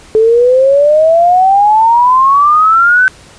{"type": "exponential sweep", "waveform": "sine", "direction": "up", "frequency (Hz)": [432.1, 1538], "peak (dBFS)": -4, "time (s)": [0.15, 3.08], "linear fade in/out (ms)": 0, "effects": ["pink hiss -38 dBFS RMS until 3.38 s", "resampled to 22050 Hz"]}